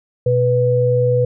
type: tone pair together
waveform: sine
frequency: 123.47 / 493.9 Hz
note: B2 / B4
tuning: 0 / 0 cents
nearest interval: 2 octaves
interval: 2400 cents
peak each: -16 / -14 dBFS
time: 0.26-1.25 s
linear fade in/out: 5 ms
effects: none